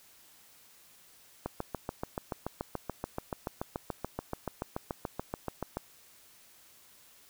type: click train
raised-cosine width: 1 ms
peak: -19 dBFS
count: 31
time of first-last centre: 1.46-5.77 s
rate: 6.96 Hz
effects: white hiss -59 dBFS RMS until 7.29 s